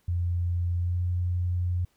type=tone with pitch glide; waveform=sine; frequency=87.31 to 88.84 Hz; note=F2 to F2; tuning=0 to +30 cents; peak=-24 dBFS; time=0.08-1.85 s; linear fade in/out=5 ms; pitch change=+30 cents; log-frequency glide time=0.76-1.01 s; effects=pink hiss -69 dBFS RMS until 1.96 s